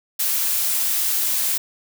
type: noise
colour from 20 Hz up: blue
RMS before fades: -21 dBFS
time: 0.19-1.58 s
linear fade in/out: 10 ms
effects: none